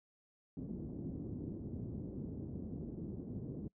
white low-pass noise, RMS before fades -43 dBFS, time 0.57-3.68 s, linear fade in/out 2 ms, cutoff 320 Hz, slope 24 dB/octave, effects noise-tail reverb RT60 0.1 s tail -25 dB re dry + high-pass 60 Hz 12 dB/octave

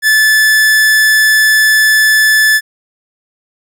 45% pulse tone, 1740 Hz, A6, 20 cents flat, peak -6 dBFS, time 0.02-2.61 s, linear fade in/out 50 ms, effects none

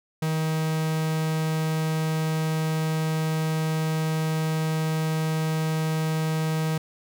45% pulse tone, 158.1 Hz, D#3, 28 cents sharp, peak -23 dBFS, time 0.22-6.78 s, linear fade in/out 5 ms, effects none

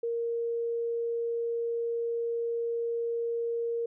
sine tone, 466.2 Hz, A#4, in tune, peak -28 dBFS, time 0.03-3.86 s, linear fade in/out 5 ms, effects none

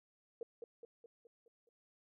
sine tone with echo, 466.2 Hz, A#4, in tune, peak -39 dBFS, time 0.41-0.43 s, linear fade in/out 2 ms, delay 210 ms, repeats 6, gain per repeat -5 dB, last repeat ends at 1.69 s, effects none

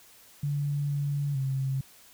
sine tone with pitch steps, 144.1 / 143.1 / 134.2 Hz, D3 / D3 / C3, -33 / -45 / +44 cents, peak -26 dBFS, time 0.43-1.81 s, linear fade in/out 5 ms, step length 460 ms, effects white hiss -55 dBFS RMS until 2.13 s

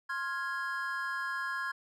triangle chord, F minor, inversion second, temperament equal with one note detuned, 1058.1 / 1396.9 / 1661.2 Hz, C6 / F6 / Ab6, +19 / 0 / 0 cents, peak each -36 / -37 / -34 dBFS, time 0.09-1.72 s, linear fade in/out 10 ms, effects none

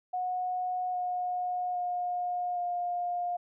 sine tone with pitch steps, 730 / 722.4 / 715 / 707.6 Hz, F#5 / F#5 / F5 / F5, -24 / -42 / +41 / +23 cents, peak -29 dBFS, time 0.13-3.37 s, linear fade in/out 10 ms, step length 810 ms, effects none

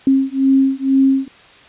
sine beating tone pair, 267.7 / 269.8 Hz, C4 / C#4, +40 / -47 cents, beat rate 2.1 Hz, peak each -14 dBFS, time 0.07-1.28 s, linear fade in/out 2 ms, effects white hiss -44 dBFS RMS until 1.68 s + resampled to 8000 Hz

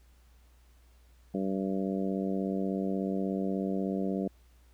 harmonic tone, 96.5 Hz, G2, 27 cents flat, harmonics 2 / 3 / 4 / 5 / 6 / 7, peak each -31 / -35 / -37 / -39 / -41 / -42 dBFS, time 1.34-4.28 s, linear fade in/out 5 ms, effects added 60 Hz sine -57 dBFS peak until 4.73 s + pink hiss -68 dBFS RMS until 4.73 s

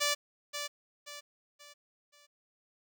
5% pulse tone with echo, 583 Hz, D5, 13 cents flat, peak -16 dBFS, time 0-0.15 s, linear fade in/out 20 ms, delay 530 ms, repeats 4, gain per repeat -8 dB, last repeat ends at 2.27 s, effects none

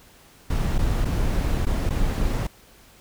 brown noise with dropouts, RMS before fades -22 dBFS, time 0.5-2.47 s, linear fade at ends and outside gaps 5 ms, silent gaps 0.782-0.788 / 1.048-1.053 / 1.654-1.666 / 1.894-1.904 s, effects pink hiss -52 dBFS RMS until 3 s

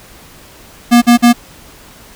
square tone bursts, 238.9 Hz, A#3, 43 cents sharp, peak -4 dBFS, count 3, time 0.91-1.332 s, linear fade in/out 20 ms, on 110 ms, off 46 ms, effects pink hiss -39 dBFS RMS until 2.15 s

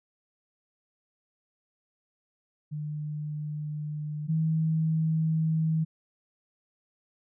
sine tone pair in turn, 150.5 / 159.45 Hz, D3 / D#3, +43 / +43 cents, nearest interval minor second, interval 100 cents, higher second, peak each -31 / -23 dBFS, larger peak second, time 2.71-4.28 / 4.28-5.85 s, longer neither, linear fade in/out 20 ms, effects none

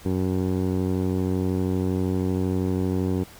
15% pulse tone with low-pass filter, 92.7 Hz, F#2, 4 cents sharp, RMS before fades -24 dBFS, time 0.05-3.24 s, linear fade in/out 10 ms, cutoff 500 Hz, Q 1.2, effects pink hiss -47 dBFS RMS until 3.39 s

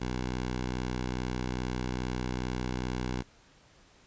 10% pulse tone, 62.4 Hz, B1, 19 cents sharp, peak -23 dBFS, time 0-3.23 s, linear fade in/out 20 ms, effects pink hiss -60 dBFS RMS until 4.06 s + resampled to 16000 Hz

